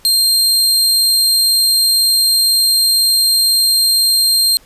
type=tone; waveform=sawtooth; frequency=4186 Hz; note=C8; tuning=in tune; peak=-7 dBFS; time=0.05-4.57 s; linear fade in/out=0 ms; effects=pink hiss -47 dBFS RMS until 4.65 s + resampled to 32000 Hz